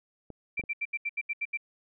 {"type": "clicks", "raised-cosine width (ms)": 2, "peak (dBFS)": -29, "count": 3, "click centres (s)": [0.303, 0.596, 0.638]}
{"type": "tone bursts", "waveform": "sine", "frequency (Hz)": 2349, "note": "D7", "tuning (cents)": 0, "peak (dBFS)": -28, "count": 9, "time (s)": [0.57, 1.574], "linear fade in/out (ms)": 10, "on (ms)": 44, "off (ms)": 76}
{"effects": []}